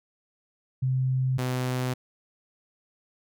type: tone pair in turn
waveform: sine / sawtooth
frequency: 130 / 127.03 Hz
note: C3 / B2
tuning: -11 / +49 cents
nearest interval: unison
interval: 40 cents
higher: first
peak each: -22 dBFS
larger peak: neither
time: 0.82-1.38 / 1.38-1.94 s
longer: neither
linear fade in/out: 10 ms
effects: none